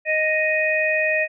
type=harmonic tone; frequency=622.3 Hz; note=D#5; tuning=in tune; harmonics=1 / 3 / 4; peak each=-22 / -22 / -22 dBFS; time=0.05-1.28 s; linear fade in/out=50 ms; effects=none